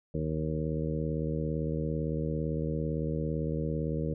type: harmonic tone with a mistuned harmonic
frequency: 77.78 Hz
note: D#2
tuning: in tune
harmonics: 1 / 2 / 3 / 4 / 5 / 6 / 7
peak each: -37 / -32 / -38 / -38 / -42 / -37 / -41 dBFS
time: 0.14-4.14 s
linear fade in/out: 5 ms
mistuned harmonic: 1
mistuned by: -130 cents
effects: none